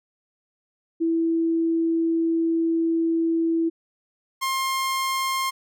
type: tone pair in turn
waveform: sine / sawtooth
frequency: 329.6 / 1062.9 Hz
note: E4 / C6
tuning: 0 / +27 cents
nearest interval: octave + minor sixth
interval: 2027 cents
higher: second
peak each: -19 dBFS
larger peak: neither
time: 1-3.7 / 4.41-5.51 s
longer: first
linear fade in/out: 20 ms
effects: none